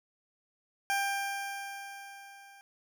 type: tone with level ramp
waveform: 20% pulse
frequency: 794 Hz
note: G5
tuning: 22 cents sharp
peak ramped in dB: -22 to -48 dBFS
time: 0.9-2.61 s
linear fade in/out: 0 ms
effects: none